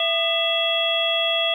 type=harmonic tone with a mistuned harmonic; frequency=666 Hz; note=E5; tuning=18 cents sharp; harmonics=1 / 2 / 3 / 4 / 5; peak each=-24 / -32 / -32 / -27 / -21 dBFS; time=0-1.54 s; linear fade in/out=2 ms; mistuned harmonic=2; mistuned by=-150 cents; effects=9-bit